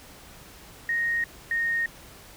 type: tone pair in turn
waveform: sine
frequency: 1864.7 / 1852.9 Hz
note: A#6 / A#6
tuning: 0 / -11 cents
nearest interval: unison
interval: 11 cents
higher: first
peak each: -23 dBFS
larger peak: neither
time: 0.89-1.24 / 1.51-1.86 s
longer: neither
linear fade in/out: 2 ms
effects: pink hiss -48 dBFS RMS until 2.36 s